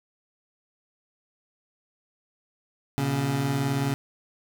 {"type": "beating tone pair", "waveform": "25% pulse", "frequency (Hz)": [120, 139], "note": ["B2", "C#3"], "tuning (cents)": [-49, 5], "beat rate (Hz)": 19, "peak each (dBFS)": [-27, -21], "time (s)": [2.98, 3.94], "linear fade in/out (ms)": 0, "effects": []}